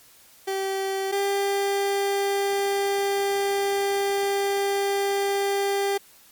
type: tone pair in turn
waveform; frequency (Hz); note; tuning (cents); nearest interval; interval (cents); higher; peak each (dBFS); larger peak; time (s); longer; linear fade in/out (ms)
30% pulse; 387.2 / 398.1; G4 / G4; -21 / +27; unison; 48; second; -22 / -19; second; 0.47-1.12 / 1.12-5.98; second; 10
effects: white hiss -53 dBFS RMS until 6.31 s + MP3 96 kbps